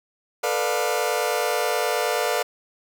sawtooth chord, B half-diminished seventh, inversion third, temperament just, 444.5 / 493.9 / 592.7 / 711.2 Hz, A4 / B4 / D5 / F5, +18 / 0 / +16 / +31 cents, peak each -23 dBFS, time 0.43-2.43 s, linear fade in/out 10 ms, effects none

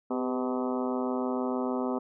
harmonic tone with a mistuned harmonic, 126.6 Hz, B2, 43 cents sharp, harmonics 2 / 3 / 4 / 5 / 6 / 7 / 8 / 9 / 10, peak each -30 / -34 / -36 / -38 / -40 / -41 / -42 / -43 / -44 dBFS, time 0.1-1.99 s, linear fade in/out 10 ms, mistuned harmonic 3, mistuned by +58 cents, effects none

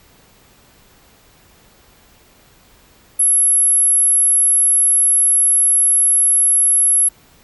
sine tone, 11175 Hz, F9, in tune, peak -10 dBFS, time 3.19-7.09 s, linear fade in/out 10 ms, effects pink hiss -50 dBFS RMS until 7.43 s

